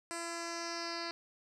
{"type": "tone with low-pass filter sweep", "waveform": "10% pulse", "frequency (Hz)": 337.8, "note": "E4", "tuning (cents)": 42, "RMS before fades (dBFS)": -40, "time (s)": [0.11, 1.11], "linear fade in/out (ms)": 0, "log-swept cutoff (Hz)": [8300, 4400], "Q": 3.8, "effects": []}